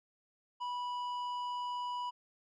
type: tone with tanh clipping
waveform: sine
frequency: 982 Hz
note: B5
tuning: 10 cents flat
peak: -37 dBFS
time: 0.6-2.11 s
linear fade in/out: 20 ms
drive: 9 dB
effects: none